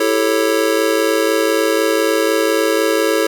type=chord; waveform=square; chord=A dominant seventh; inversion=second; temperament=just; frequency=330 / 396 / 440 / 550 Hz; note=E4 / G4 / A4 / C#5; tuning=+2 / +18 / 0 / -14 cents; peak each=-20 / -22 / -18 / -20 dBFS; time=0-3.27 s; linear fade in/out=5 ms; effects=none